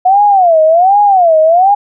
sine tone with vibrato, 720 Hz, F#5, 47 cents flat, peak -4 dBFS, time 0.05-1.75 s, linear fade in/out 10 ms, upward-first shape sine, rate 1.3 Hz, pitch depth 240 cents each way, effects none

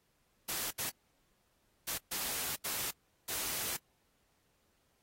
white noise bursts at uneven times, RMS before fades -37 dBFS, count 6, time 0.48-0.71 / 0.78-0.9 / 1.87-1.98 / 2.11-2.56 / 2.64-2.91 / 3.28-3.77 s, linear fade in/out 10 ms, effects pink hiss -75 dBFS RMS until 5.02 s + AAC 48 kbps

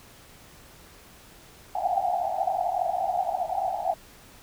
white band-pass noise, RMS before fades -27 dBFS, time 1.75-3.94 s, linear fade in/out 5 ms, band 680 to 790 Hz, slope 96 dB/octave, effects pink hiss -51 dBFS RMS until 4.42 s

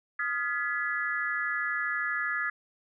sine chord, F half-diminished seventh, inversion third, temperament equal with one note detuned, 1244.5 / 1396.9 / 1700 / 1975.5 Hz, Eb6 / F6 / Ab6 / Cb7, 0 / 0 / +40 / 0 cents, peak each -36 / -36 / -30 / -35 dBFS, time 0.19-2.5 s, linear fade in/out 5 ms, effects none

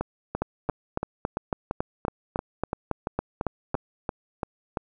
two click trains, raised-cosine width 1 ms, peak -11 / -13 dBFS, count 13 / 15, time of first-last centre 0.42-3.744 / 0.01-4.772 s, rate 3.61 / 2.94 Hz, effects none

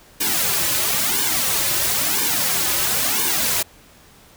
white noise with flanger, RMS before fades -20 dBFS, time 0.2-3.63 s, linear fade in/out 10 ms, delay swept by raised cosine 1.5 to 4.4 ms, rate 0.99 Hz, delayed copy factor -0.95, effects pink hiss -49 dBFS RMS until 4.36 s

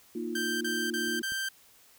sine chord, Bb suspended fourth, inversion none, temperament equal, 233.1 / 311.1 / 349.2 Hz, Bb3 / Eb4 / F4, 0 / 0 / 0 cents, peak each -36 / -38 / -35 dBFS, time 0.15-1.22 s, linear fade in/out 5 ms
sawtooth tone bursts, 1568 Hz, G6, in tune, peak -27 dBFS, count 4, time 0.35-1.489 s, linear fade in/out 5 ms, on 260 ms, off 33 ms
clicks, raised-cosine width 3 ms, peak -44 / -36 dBFS, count 2, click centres 1.076 / 1.321 s
effects white hiss -59 dBFS RMS until 1.98 s

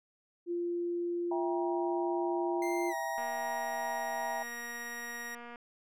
sine tone, 346.8 Hz, F4, 12 cents flat, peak -31 dBFS, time 0.46-2.94 s, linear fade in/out 50 ms
sine chord, E diminished, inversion none, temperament just, 659.3 / 791.1 / 949.3 Hz, E5 / G5 / Bb5, 0 / +16 / +31 cents, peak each -38 dBFS, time 1.31-4.43 s, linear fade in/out 5 ms
45% pulse tone with pitch glide, 2093 to 1886.3 Hz, C7 to A#6, 0 to +20 cents, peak -40 dBFS, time 2.62-5.35 s, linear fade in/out 2 ms, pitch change -180 cents, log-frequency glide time 2.88-2.94 s
click train, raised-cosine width 0.5 ms, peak -33 dBFS, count 567, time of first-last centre 3.18-5.558 s, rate 238 Hz
effects none

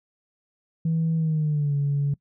sine tone with pitch glide, 162.6 to 142.37 Hz, E3 to C#3, -23 to +47 cents, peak -19 dBFS, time 0.85-2.14 s, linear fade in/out 5 ms, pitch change -230 cents, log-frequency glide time 1.16-1.75 s, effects noise-tail reverb RT60 0.1 s tail -23 dB re dry + tanh soft clip ceiling -17 dBFS

